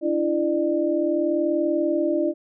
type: tone cluster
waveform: sine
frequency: 294.6 / 335.1 / 599 Hz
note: D4 / E4 / D5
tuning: +6 / +29 / +34 cents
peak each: -26 / -22 / -24 dBFS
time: 0.01-2.34 s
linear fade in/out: 50 ms
effects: none